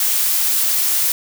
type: noise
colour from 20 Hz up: blue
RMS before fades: -17 dBFS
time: 0-1.12 s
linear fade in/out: 2 ms
effects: none